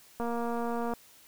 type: click train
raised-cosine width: 1 ms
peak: -21 dBFS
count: 174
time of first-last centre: 0.2-0.936 s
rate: 235 Hz
effects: white hiss -57 dBFS RMS until 1.27 s